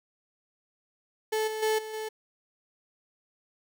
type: tone with level steps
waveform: 35% pulse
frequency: 435.3 Hz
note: A4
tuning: 19 cents flat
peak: -24 / -30 / -22 / -35 / -31 dBFS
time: 1.32-2.09 s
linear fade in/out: 10 ms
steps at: 1.47 / 1.62 / 1.78 / 1.93 s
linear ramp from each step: 10 ms
effects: none